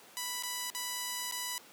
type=tone with dropouts; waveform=5% pulse; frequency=987.8 Hz; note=B5; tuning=in tune; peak=-23 dBFS; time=0.17-1.58 s; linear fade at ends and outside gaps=0 ms; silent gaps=0.425-0.435 / 0.701-0.749 / 1.312-1.323 s; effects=pink hiss -55 dBFS RMS until 1.72 s + high-pass 300 Hz 12 dB/octave